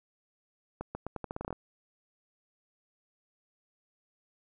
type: accelerating click train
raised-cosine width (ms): 1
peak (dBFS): -22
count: 12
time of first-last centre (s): 0.81-1.527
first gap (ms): 140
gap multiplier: 0.83
effects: none

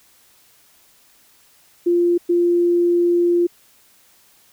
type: tone bursts at uneven times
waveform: sine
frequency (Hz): 347.5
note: F4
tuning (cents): -9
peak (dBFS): -13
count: 2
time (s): 1.86-2.18 / 2.29-3.47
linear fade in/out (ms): 10
effects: white hiss -54 dBFS RMS until 4.52 s

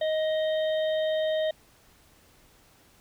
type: harmonic tone with a mistuned harmonic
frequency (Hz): 626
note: D#5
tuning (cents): +10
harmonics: 1 / 3 / 5 / 6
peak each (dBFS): -24 / -39 / -40 / -40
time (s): 0.01-1.51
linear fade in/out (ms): 5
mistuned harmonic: 6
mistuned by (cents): -25
effects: pink hiss -59 dBFS RMS until 3 s

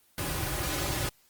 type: noise with comb filter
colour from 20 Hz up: pink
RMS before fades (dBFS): -31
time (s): 0.18-1.09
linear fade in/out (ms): 2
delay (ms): 4.4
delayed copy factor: -0.9
effects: white hiss -64 dBFS RMS until 1.29 s + Opus 24 kbps

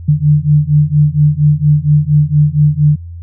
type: beating tone pair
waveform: sine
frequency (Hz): 146.83 / 151.13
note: D3 / D3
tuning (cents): 0 / +50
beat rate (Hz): 4.3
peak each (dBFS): -10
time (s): 0.08-2.96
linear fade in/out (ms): 10
effects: added 85 Hz sine -25 dBFS peak until 3.22 s

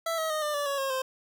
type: tone with pitch steps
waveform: 25% pulse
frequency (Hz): 661 / 639.2 / 618.2 / 597.8 / 578.1 / 559.1 / 540.6 / 522.8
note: E5 / D#5 / D#5 / D5 / D5 / C#5 / C#5 / C5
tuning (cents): +5 / +47 / -11 / +31 / -27 / +15 / -44 / -1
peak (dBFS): -24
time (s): 0.06-1.02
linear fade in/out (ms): 5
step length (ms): 120
effects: none

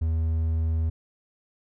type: tone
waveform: triangle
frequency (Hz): 80.7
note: E2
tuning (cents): -36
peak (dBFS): -20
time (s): 0.01-0.9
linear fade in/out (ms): 10
effects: none

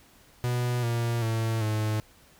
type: tone with pitch steps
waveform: 45% pulse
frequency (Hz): 122.7 / 117.57 / 112.65 / 107.93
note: B2 / A#2 / A2 / A2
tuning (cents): -11 / +15 / +41 / -33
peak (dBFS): -25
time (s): 0.44-2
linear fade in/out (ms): 0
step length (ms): 390
effects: pink hiss -57 dBFS RMS until 2.39 s

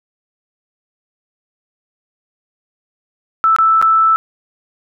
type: tone with dropouts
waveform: sine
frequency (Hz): 1318.5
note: E6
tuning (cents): 0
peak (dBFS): -8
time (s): 3.44-4.16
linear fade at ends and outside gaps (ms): 0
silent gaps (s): 3.563-3.586 / 3.815-3.825
effects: none

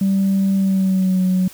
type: tone with pitch glide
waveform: sine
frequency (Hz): 194.4 to 184.98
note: G3 to F#3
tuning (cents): -14 to 0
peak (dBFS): -12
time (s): 0.01-1.48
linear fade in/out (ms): 5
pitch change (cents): -86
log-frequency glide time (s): 0.56-1.22
effects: tanh soft clip ceiling -11 dBFS + white hiss -42 dBFS RMS until 1.53 s

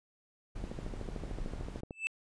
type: noise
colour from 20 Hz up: brown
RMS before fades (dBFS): -41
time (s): 0.55-1.81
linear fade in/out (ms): 10
type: click train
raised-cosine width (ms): 2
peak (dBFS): -27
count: 18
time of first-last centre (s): 0.64-1.909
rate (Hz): 13.4
type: tone with exponential growth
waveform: triangle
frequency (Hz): 2637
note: E7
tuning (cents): 0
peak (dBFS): -25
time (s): 1.91-2.07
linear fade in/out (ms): 0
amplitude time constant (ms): 33
effects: resampled to 22050 Hz

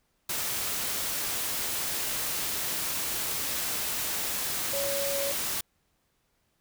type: tone in noise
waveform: sine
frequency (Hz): 559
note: C#5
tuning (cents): +14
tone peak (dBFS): -30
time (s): 4.73-5.32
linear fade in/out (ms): 5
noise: white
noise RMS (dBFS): -31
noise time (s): 0.29-5.61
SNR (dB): -2
effects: pink hiss -73 dBFS RMS until 6.6 s

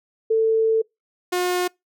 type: tone pair in turn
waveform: sine / sawtooth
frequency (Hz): 445.2 / 359.5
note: A4 / F#4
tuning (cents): +20 / -50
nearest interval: major third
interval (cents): 370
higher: first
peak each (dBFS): -15 / -16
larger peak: first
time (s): 0.3-0.82 / 1.32-1.68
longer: first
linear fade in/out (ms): 10
effects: noise-tail reverb RT60 0.2 s tail -26 dB re dry

